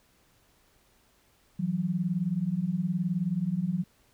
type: beating tone pair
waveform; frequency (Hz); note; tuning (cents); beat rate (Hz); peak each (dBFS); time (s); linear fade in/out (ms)
sine; 164.81 / 183.81; E3 / F#3; 0 / -11; 19; -30 / -28; 1.59-3.84; 10
effects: pink hiss -65 dBFS RMS until 4.13 s